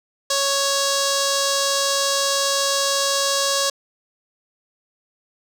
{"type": "tone with notch filter", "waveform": "5% pulse", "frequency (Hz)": 554.4, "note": "C#5", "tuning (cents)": 0, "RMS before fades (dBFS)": -20, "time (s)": [0.3, 3.7], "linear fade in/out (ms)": 5, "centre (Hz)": 2300, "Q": 0.94, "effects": ["low-pass 12000 Hz 12 dB/octave"]}